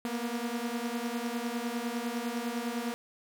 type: beating tone pair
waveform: sawtooth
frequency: 232.2 / 242.1 Hz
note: A#3 / B3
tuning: -7 / -34 cents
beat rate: 9.9 Hz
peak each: -31 dBFS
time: 0.05-2.94 s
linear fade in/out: 0 ms
effects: 10-bit